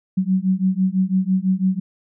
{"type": "beating tone pair", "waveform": "sine", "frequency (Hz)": [185, 191], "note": ["F#3", "G3"], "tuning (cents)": [0, -45], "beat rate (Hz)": 6, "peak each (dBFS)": -19, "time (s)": [0.17, 1.8], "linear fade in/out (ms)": 10, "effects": []}